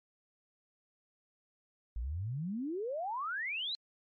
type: exponential sweep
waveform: sine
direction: up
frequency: 51.91 to 4164 Hz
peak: -34 dBFS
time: 1.96-3.75 s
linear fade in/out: 0 ms
effects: MP3 32 kbps